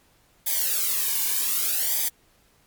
blue noise with flanger, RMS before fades -24 dBFS, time 0.46-2.09 s, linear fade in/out 10 ms, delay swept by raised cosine 0.72 to 1.55 ms, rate 0.65 Hz, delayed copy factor -0.95, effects pink hiss -61 dBFS RMS until 2.66 s + MP3 96 kbps

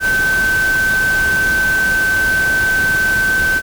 sine tone in noise, 1538 Hz, G6, 33 cents flat, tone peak -12 dBFS, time 0-3.62 s, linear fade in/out 50 ms, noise pink, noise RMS -24 dBFS, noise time 0-3.62 s, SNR +9 dB, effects none

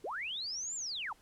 sine linear two-way sweep, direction up then down, 317.5 to 7459 to 753 Hz, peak -36 dBFS, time 0.04-1.13 s, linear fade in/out 5 ms, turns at 0.75 s, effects pink hiss -65 dBFS RMS until 1.21 s + low-pass 12000 Hz 12 dB/octave

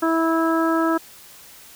harmonic tone, 326.9 Hz, E4, 14 cents flat, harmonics 1 / 2 / 3 / 4 / 5, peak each -19 / -25 / -27 / -24 / -30 dBFS, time 0.02-0.98 s, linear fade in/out 10 ms, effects white hiss -45 dBFS RMS until 1.75 s

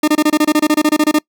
40% pulse tone bursts, 303.6 Hz, D#4, 42 cents flat, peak -8 dBFS, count 16, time 0.03-1.188 s, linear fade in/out 5 ms, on 48 ms, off 26 ms, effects noise-tail reverb RT60 0.1 s tail -26 dB re dry

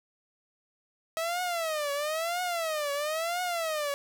sawtooth tone with vibrato, 641 Hz, E5, 49 cents flat, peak -25 dBFS, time 1.17-3.94 s, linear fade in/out 0 ms, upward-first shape triangle, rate 1 Hz, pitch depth 230 cents each way, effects none

